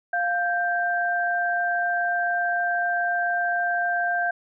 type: tone pair together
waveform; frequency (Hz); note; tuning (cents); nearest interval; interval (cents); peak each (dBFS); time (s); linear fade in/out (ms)
sine; 701.1 / 1574; F5 / G6; +7 / +7; octave + major second; 1400; -24; 0.13-4.31; 5
effects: none